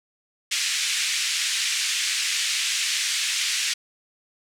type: band-pass noise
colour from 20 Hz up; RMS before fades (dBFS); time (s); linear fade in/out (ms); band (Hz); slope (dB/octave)
pink; -25; 0.51-3.74; 10; 2100 to 8400; 24
effects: none